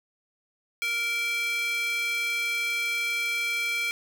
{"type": "tone with high-pass filter", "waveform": "square", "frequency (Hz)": 466.2, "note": "A#4", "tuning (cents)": 0, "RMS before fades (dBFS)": -28, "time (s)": [0.82, 3.91], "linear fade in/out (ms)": 0, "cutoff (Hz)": 2200, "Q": 4.1, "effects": []}